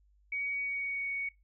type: tone with pitch glide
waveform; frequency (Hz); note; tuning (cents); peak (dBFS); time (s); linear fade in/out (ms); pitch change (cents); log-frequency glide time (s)
sine; 2254 to 2231; C#7 to C#7; +28 to +11; -32; 0.32-1.29; 5; -17; 0.53-1.09
effects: noise-tail reverb RT60 0.2 s tail -21 dB re dry + added 50 Hz sine -63 dBFS peak until 1.43 s